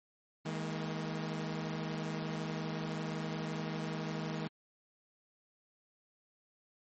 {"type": "chord", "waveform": "sawtooth", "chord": "D# suspended fourth", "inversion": "none", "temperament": "equal with one note detuned", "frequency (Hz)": [159.38, 207.7, 233.1], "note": ["D#3", "G#3", "A#3"], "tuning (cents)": [42, 0, 0], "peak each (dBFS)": [-34, -38, -40], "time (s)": [0.45, 4.48], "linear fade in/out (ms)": 10, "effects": ["low-pass 7000 Hz 12 dB/octave", "MP3 32 kbps"]}